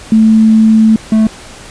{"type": "tone pair in turn", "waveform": ["sine", "triangle"], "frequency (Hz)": [220.2, 218.8], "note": ["A3", "A3"], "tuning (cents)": [2, -9], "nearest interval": "unison", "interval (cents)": 11, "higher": "first", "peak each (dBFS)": -3, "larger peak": "neither", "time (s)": [[0.12, 0.96], [1.12, 1.27]], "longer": "first", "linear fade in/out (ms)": 2, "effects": ["pink hiss -32 dBFS RMS until 1.7 s", "resampled to 22050 Hz"]}